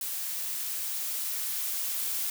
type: noise with level ramp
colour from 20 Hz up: blue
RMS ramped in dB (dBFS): -34 to -31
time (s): 0.01-2.3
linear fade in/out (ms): 2
effects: none